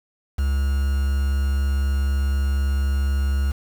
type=tone with quantisation; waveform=triangle; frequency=68.9 Hz; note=C#2; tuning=10 cents flat; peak=-16 dBFS; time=0.38-3.52 s; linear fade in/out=10 ms; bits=6; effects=none